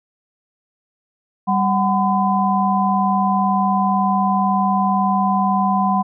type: tone cluster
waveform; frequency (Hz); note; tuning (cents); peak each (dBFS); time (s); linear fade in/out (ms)
sine; 195.8 / 746 / 1012; G3 / F#5 / B5; -2 / +14 / +42; -18 / -19 / -19; 1.47-6.03; 20
effects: none